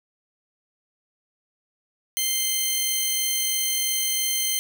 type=tone pair together; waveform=10% pulse; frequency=2093 / 3118 Hz; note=C7 / G7; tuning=0 / -10 cents; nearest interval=perfect fifth; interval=690 cents; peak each=-19 / -15 dBFS; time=2.17-4.59 s; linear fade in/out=0 ms; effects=none